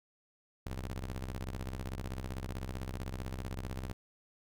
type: ring-modulated tone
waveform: sawtooth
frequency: 64.7 Hz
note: C2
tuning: 19 cents flat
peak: -31 dBFS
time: 0.66-3.93 s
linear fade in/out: 5 ms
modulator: 24.5 Hz
effects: none